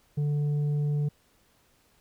triangle tone with tanh clipping, 146.83 Hz, D3, in tune, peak -25 dBFS, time 0.17-1.09 s, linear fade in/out 10 ms, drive 9 dB, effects pink hiss -65 dBFS RMS until 2 s

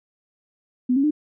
sine tone with pitch steps, 250.5 / 274.8 / 301.4 Hz, B3 / C#4 / D4, +25 / -15 / +45 cents, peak -16 dBFS, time 0.89-1.109 s, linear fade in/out 10 ms, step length 73 ms, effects none

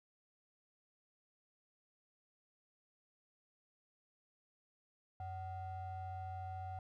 triangle ring-modulated tone, 329.6 Hz, E4, in tune, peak -37 dBFS, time 5.2-6.79 s, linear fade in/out 2 ms, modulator 421 Hz, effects none

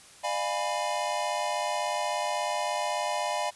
square chord, D diminished seventh, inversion none, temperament equal with one note detuned, 602.1 / 698.5 / 830.6 / 987.8 Hz, D5 / F5 / Ab5 / Cb6, +43 / 0 / 0 / 0 cents, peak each -34 dBFS, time 0.23-3.51 s, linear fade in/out 20 ms, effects white hiss -52 dBFS RMS until 3.55 s + resampled to 24000 Hz

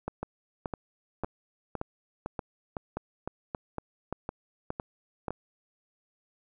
two click trains, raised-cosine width 1 ms, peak -18 / -19 dBFS, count 10 / 11, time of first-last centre 0.08-5.282 / 0.23-5.306 s, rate 1.73 / 1.97 Hz, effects none

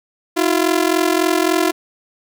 sawtooth ring-modulated tone, 341.6 Hz, F4, 38 cents flat, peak -7 dBFS, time 0.36-1.72 s, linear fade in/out 20 ms, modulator 21.8 Hz, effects none

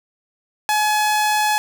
sawtooth tone, 848 Hz, G#5, 36 cents sharp, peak -12 dBFS, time 0.69-1.58 s, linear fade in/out 0 ms, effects none

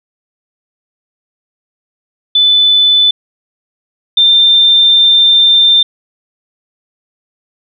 sine tone pair in turn, 3502 / 3586 Hz, A7 / A7, -9 / +32 cents, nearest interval unison, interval 41 cents, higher second, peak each -5 / -4 dBFS, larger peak second, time 2.35-3.11 / 4.17-5.83 s, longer second, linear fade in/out 5 ms, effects none

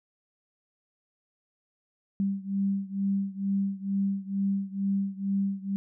sine beating tone pair, 195.9 / 198.1 Hz, G3 / G3, -1 / +18 cents, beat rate 2.2 Hz, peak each -28 / -30 dBFS, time 2.2-5.76 s, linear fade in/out 0 ms, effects none

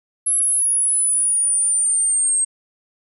sine exponential sweep, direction down, 11000 to 8372 Hz, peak -15 dBFS, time 0.26-2.45 s, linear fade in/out 10 ms, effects none

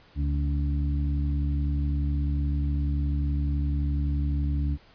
harmonic tone with a mistuned harmonic, 71.7 Hz, D2, 41 cents flat, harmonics 1 / 2 / 3 / 4, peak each -24 / -31 / -41 / -35 dBFS, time 0.15-4.78 s, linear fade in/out 50 ms, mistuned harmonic 3, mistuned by +37 cents, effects pink hiss -56 dBFS RMS until 4.94 s + resampled to 11025 Hz

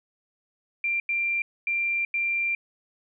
sine tone bursts at uneven times, 2372 Hz, D7, 17 cents sharp, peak -23 dBFS, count 4, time 0.84-1 / 1.09-1.42 / 1.67-2.05 / 2.14-2.55 s, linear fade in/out 2 ms, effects none

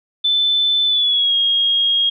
sine tone with pitch glide, 3520 to 3265 Hz, A7 to G#7, 0 to -30 cents, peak -13 dBFS, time 0.24-2.1 s, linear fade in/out 10 ms, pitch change -130 cents, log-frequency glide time 0.86-1.35 s, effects none

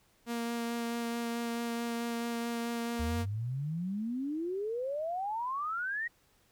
sawtooth tone with vibrato, 234.2 Hz, A#3, 8 cents sharp, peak -29 dBFS, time 0.26-3.26 s, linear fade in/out 50 ms, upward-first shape sine, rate 4.6 Hz, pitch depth 10 cents each way
sine exponential sweep, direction up, 73.42 to 1915 Hz, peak -32 dBFS, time 2.99-6.08 s, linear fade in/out 10 ms
effects pink hiss -68 dBFS RMS until 6.51 s

